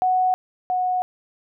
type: tone pair in turn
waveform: sine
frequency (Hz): 740 / 733.2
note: F#5 / F#5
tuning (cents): 0 / -16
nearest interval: unison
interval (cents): 16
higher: first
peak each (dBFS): -16 / -19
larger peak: first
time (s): 0.02-0.34 / 0.7-1.02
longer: neither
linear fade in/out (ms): 0
effects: none